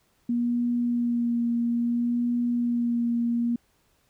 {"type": "tone with vibrato", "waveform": "sine", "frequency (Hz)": 238, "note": "A#3", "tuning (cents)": 36, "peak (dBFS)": -22, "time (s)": [0.29, 3.56], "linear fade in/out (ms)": 5, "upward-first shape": "sine", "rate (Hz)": 0.6, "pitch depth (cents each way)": 18, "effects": ["pink hiss -67 dBFS RMS until 4.09 s"]}